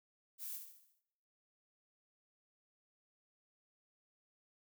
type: noise with echo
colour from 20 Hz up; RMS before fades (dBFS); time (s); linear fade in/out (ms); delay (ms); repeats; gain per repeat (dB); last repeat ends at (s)
violet; -45; 0.38-0.6; 50; 71; 6; -6; 1.026
effects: noise-tail reverb RT60 0.9 s tail -22 dB re dry